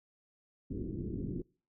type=low-pass noise; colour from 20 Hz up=white; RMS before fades=-38 dBFS; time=0.7-1.42 s; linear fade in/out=10 ms; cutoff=370 Hz; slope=48 dB/octave; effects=noise-tail reverb RT60 0.4 s tail -25 dB re dry